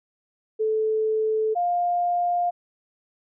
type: tone pair in turn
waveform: sine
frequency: 436.3 / 703.9 Hz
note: A4 / F5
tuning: -15 / +13 cents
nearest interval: minor sixth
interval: 828 cents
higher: second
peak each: -20 dBFS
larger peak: neither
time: 0.59-1.55 / 1.55-2.51 s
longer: neither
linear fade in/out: 20 ms
effects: none